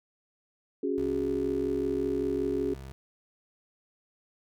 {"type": "chord", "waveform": "sine", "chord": "C# suspended fourth", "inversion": "none", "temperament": "equal", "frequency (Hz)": [277.2, 370, 415.3], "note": ["C#4", "F#4", "G#4"], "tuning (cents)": [0, 0, 0], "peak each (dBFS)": -31, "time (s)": [0.83, 2.74], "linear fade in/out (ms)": 5}
{"type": "tone", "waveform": "25% pulse", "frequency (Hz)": 66.8, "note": "C2", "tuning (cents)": 36, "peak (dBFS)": -37, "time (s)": [0.98, 2.92], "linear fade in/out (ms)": 0}
{"effects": []}